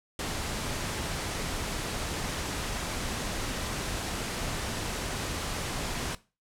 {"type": "noise", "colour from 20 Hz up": "pink", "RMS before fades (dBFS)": -33, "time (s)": [0.19, 6.15], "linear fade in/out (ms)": 2, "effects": ["noise-tail reverb RT60 0.3 s tail -18 dB re dry", "low-pass 10000 Hz 12 dB/octave"]}